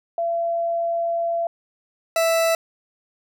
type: tone pair in turn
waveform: sine / 40% pulse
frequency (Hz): 677 / 659.6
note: E5 / E5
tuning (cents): +46 / +1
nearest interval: unison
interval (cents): 45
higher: first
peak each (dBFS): -20 / -16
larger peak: second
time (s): 0.18-1.47 / 2.16-2.55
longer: first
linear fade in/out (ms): 2
effects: none